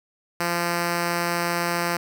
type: tone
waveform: 5% pulse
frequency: 172.4 Hz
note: F3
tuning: 22 cents flat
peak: -11 dBFS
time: 0.4-1.97 s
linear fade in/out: 5 ms
effects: none